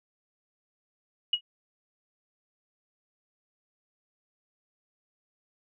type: tone with exponential decay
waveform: sine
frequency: 2900 Hz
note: F#7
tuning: 35 cents flat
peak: -18 dBFS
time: 1.33-1.41 s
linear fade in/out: 5 ms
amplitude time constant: 16 ms
effects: none